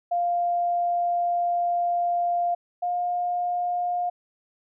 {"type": "tone pair in turn", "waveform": "sine", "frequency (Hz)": [698.5, 709.5], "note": ["F5", "F5"], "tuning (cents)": [0, 27], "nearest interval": "unison", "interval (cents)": 27, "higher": "second", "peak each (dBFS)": [-21, -23], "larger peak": "first", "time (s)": [[0.11, 2.55], [2.82, 4.1]], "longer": "first", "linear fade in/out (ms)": 10, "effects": []}